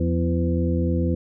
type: harmonic tone with a mistuned harmonic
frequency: 84.2 Hz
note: E2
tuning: 37 cents sharp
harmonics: 1 / 2 / 3 / 4 / 6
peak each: -22 / -25 / -27 / -28 / -30 dBFS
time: 0-1.15 s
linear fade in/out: 5 ms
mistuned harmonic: 2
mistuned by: +54 cents
effects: none

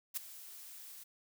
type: noise with ADSR envelope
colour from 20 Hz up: blue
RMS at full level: -34 dBFS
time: 0.14-1.04 s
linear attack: 30 ms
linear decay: 7 ms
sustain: -17 dB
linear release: 13 ms
effects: none

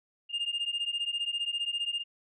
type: beating tone pair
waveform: sine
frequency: 2813 / 2828 Hz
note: F7 / F7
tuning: +12 / +21 cents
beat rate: 15 Hz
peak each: -31 dBFS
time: 0.29-2.04 s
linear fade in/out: 50 ms
effects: tanh soft clip ceiling -26 dBFS

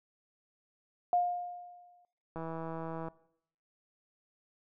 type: tone with exponential decay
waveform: sine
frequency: 709 Hz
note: F5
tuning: 26 cents sharp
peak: -23 dBFS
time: 1.13-2.05 s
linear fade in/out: 1 ms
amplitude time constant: 200 ms
type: click train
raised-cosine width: 1 ms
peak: -27 dBFS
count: 119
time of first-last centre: 2.36-3.084 s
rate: 163 Hz
effects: noise-tail reverb RT60 0.7 s tail -20 dB re dry

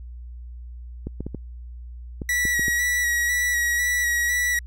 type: clicks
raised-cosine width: 3 ms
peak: -17 dBFS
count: 8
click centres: 1.07 / 1.206 / 1.266 / 1.347 / 2.218 / 2.453 / 2.595 / 2.682 s
type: tone with vibrato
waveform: 45% pulse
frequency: 1931 Hz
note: B6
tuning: 39 cents flat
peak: -20 dBFS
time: 2.29-4.59 s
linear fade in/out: 2 ms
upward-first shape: square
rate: 2 Hz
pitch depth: 18 cents each way
effects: added 60 Hz sine -35 dBFS peak until 4.66 s

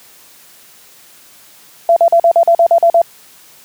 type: tone bursts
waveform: sine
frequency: 677 Hz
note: E5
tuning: 46 cents sharp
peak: -5 dBFS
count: 10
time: 1.89-3.017 s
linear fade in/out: 2 ms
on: 74 ms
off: 43 ms
effects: white hiss -43 dBFS RMS until 3.64 s + high-pass 100 Hz 12 dB/octave

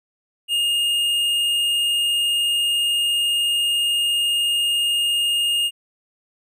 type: tone with tanh clipping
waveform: sine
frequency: 2837 Hz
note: F7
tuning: 27 cents sharp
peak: -19 dBFS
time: 0.48-5.71 s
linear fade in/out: 50 ms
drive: 10 dB
effects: none

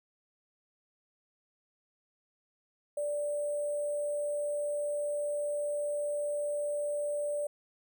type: tone with sample-and-hold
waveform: sine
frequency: 585 Hz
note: D5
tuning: 7 cents flat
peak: -30 dBFS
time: 2.97-7.47 s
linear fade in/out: 5 ms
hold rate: 8820 Hz
effects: none

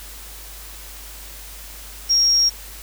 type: tone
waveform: sine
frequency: 5588 Hz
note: F8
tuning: in tune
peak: -13 dBFS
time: 2.09-2.5 s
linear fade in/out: 20 ms
effects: added 50 Hz sine -39 dBFS peak until 2.82 s + white hiss -39 dBFS RMS until 2.82 s

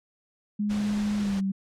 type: tone with pitch glide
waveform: sine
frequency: 207.7 to 193.79 Hz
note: G#3 to G3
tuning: 0 to -20 cents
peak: -24 dBFS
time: 0.59-1.52 s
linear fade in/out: 10 ms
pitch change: -120 cents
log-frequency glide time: 1.18-1.39 s
type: noise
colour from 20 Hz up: pink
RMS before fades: -39 dBFS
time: 0.69-1.41 s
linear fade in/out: 20 ms
effects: low-pass 7000 Hz 12 dB/octave

